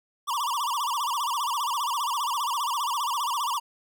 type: tone with vibrato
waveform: square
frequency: 1046.5 Hz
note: C6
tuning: in tune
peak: -26 dBFS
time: 0.27-3.6 s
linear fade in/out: 20 ms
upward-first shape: sine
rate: 15 Hz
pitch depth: 220 cents each way
effects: none